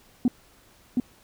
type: tone with echo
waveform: sine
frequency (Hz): 246.9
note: B3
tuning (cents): 0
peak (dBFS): -15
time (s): 0.25-0.28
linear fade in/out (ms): 2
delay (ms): 720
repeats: 1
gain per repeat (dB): -3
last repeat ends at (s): 1
effects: tanh soft clip ceiling -14 dBFS + pink hiss -57 dBFS RMS until 1.23 s